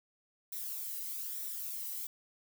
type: noise with flanger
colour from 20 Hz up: violet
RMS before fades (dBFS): -40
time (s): 0.52-2.07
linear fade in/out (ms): 5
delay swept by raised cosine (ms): 0.52 to 1.02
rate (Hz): 1.1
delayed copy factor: +0.5
effects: none